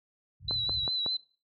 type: low-pass noise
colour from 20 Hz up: pink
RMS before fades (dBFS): -38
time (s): 0.4-0.9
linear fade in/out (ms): 50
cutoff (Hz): 140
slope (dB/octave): 48
type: tone with vibrato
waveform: sine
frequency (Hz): 3976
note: B7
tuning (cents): +11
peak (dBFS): -28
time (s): 0.48-1.17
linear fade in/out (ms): 5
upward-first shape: sine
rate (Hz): 5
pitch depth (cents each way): 43
type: click train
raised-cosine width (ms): 1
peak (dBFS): -22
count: 4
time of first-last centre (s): 0.51-1.062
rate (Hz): 5.43
effects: noise-tail reverb RT60 0.4 s tail -22 dB re dry + high-pass 80 Hz 12 dB/octave